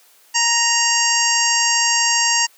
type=harmonic tone; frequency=932.3 Hz; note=A#5; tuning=in tune; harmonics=1 / 2 / 3 / 5 / 6 / 7 / 8; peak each=-22 / -22 / -22 / -22 / -22 / -22 / -22 dBFS; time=0.34-2.47 s; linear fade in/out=20 ms; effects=white hiss -52 dBFS RMS until 2.57 s + high-pass 400 Hz 12 dB/octave